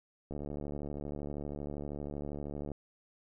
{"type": "click train", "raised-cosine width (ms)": 2, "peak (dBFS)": -27, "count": 176, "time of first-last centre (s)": [0.31, 2.717], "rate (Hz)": 72.7, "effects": []}